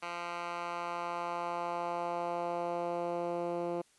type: tone with band-pass filter sweep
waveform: 10% pulse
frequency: 172.9 Hz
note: F3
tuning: 17 cents flat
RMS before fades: -36 dBFS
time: 0.02-3.82 s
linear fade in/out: 10 ms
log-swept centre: 1700 to 410 Hz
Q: 1.3
effects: white hiss -67 dBFS RMS until 3.98 s + resampled to 24000 Hz